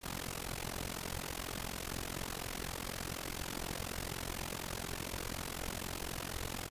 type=noise with amplitude modulation; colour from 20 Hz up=pink; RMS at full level=-37 dBFS; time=0.01-6.7 s; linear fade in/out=50 ms; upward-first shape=sine; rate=44.1 Hz; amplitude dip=95%; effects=resampled to 32000 Hz